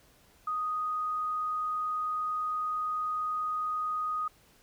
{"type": "tone", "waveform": "sine", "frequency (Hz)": 1244.5, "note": "D#6", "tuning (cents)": 0, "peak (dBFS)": -29, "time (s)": [0.47, 4.28], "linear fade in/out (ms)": 5, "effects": ["pink hiss -62 dBFS RMS until 4.62 s"]}